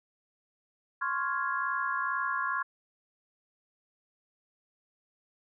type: chord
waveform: sine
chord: Db major seventh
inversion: third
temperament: equal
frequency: 1046.5 / 1108.7 / 1396.9 / 1661.2 Hz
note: C6 / Db6 / F6 / Ab6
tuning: 0 / 0 / 0 / 0 cents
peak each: -34 dBFS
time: 1.01-2.63 s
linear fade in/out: 10 ms
effects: none